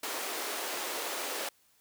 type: high-pass noise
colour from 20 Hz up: pink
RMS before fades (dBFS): -36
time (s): 0.03-1.49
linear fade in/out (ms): 5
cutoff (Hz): 360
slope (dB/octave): 24
effects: white hiss -67 dBFS RMS until 1.8 s